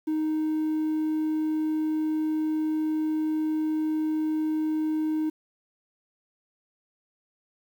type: tone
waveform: triangle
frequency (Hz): 311.1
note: D#4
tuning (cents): 0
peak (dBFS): -21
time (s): 0.07-5.3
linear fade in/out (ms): 10
effects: tanh soft clip ceiling -18 dBFS + 9-bit